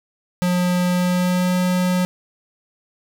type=tone with pitch glide; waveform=square; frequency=179.1 to 181.39 Hz; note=F3 to F#3; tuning=+44 to -34 cents; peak=-17 dBFS; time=0.42-2.05 s; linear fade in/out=0 ms; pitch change=+22 cents; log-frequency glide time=0.88-1.56 s; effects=none